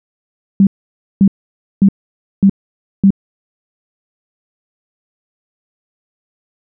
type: tone bursts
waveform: sine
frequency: 196 Hz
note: G3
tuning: in tune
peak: -4 dBFS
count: 5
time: 0.6-3.105 s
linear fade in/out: 2 ms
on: 69 ms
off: 540 ms
effects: none